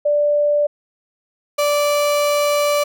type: tone pair in turn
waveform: sine / 35% pulse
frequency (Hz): 587.3 / 584.1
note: D5 / D5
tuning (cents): 0 / -10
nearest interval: unison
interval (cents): 10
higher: first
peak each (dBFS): -13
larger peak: neither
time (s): 0.05-0.67 / 1.58-2.84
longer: second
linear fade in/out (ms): 10
effects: none